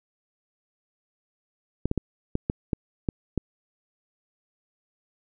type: clicks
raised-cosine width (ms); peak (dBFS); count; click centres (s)
3; -11; 8; 1.856 / 1.914 / 1.977 / 2.354 / 2.499 / 2.732 / 3.088 / 3.377
effects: none